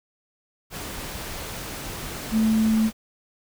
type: tone in noise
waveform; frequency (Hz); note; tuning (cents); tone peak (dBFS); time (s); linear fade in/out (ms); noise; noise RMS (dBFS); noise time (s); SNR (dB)
sine; 220.1; A3; +1; -17; 2.31-2.91; 50; pink; -34; 0.7-2.93; +14
effects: none